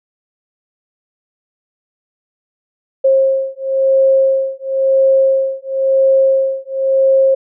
sine beating tone pair, 535 / 535.97 Hz, C5 / C5, +38 / +42 cents, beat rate 0.97 Hz, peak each -13 dBFS, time 3.04-7.35 s, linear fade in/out 10 ms, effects none

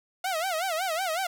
sawtooth tone with vibrato, 698.5 Hz, F5, in tune, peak -23 dBFS, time 0.24-1.27 s, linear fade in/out 5 ms, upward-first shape sine, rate 5.4 Hz, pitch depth 190 cents each way, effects none

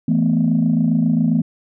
sine chord, E suspended fourth, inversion none, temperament just, 164.81 / 219.8 / 247.2 Hz, E3 / A3 / B3, 0 / -2 / +2 cents, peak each -17 dBFS, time 0.08-1.42 s, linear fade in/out 5 ms, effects tanh soft clip ceiling -7 dBFS

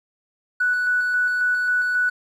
triangle tone with tremolo, 1480 Hz, F#6, in tune, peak -13 dBFS, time 0.6-2.1 s, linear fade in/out 10 ms, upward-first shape square, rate 3.7 Hz, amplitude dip 35%, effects tanh soft clip ceiling -15 dBFS

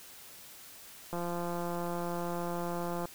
click train, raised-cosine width 1 ms, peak -23 dBFS, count 334, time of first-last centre 1.13-3.055 s, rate 173 Hz, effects white hiss -51 dBFS RMS until 3.14 s

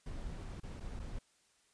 brown noise with dropouts, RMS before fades -43 dBFS, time 0.06-1.19 s, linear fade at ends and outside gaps 5 ms, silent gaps 0.601-0.633 / 0.799-0.805 / 0.994-0.998 s, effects white hiss -71 dBFS RMS until 1.73 s + resampled to 22050 Hz

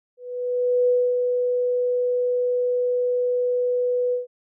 sine tone with ADSR envelope, 493.9 Hz, B4, in tune, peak -15 dBFS, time 0.17-4.27 s, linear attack 710 ms, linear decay 260 ms, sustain -4 dB, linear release 140 ms, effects none

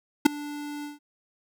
square tone with ADSR envelope, 293 Hz, D4, 4 cents flat, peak -10 dBFS, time 0.25-0.99 s, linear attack 12 ms, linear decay 6 ms, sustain -24 dB, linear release 150 ms, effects none

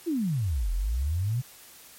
sine exponential two-way sweep, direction down then up, 361.6 to 41.14 to 131.6 Hz, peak -24 dBFS, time 0.06-1.42 s, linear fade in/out 20 ms, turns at 0.72 s, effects white hiss -50 dBFS RMS until 1.98 s + MP3 64 kbps

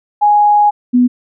sine tone pair in turn, 830.6 / 246.9 Hz, G#5 / B3, 0 / 0 cents, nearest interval octave + major sixth, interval 2100 cents, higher first, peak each -6 dBFS, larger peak neither, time 0.21-0.71 / 0.93-1.08 s, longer first, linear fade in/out 20 ms, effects none

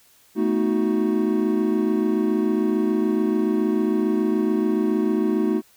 triangle chord, B dominant seventh, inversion third, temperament equal with one note detuned, 220 / 246.9 / 314.6 / 370 Hz, A3 / B3 / D#4 / F#4, 0 / 0 / +19 / 0 cents, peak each -21 / -26 / -21 / -22 dBFS, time 0.35-5.62 s, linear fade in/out 50 ms, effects white hiss -56 dBFS RMS until 5.76 s

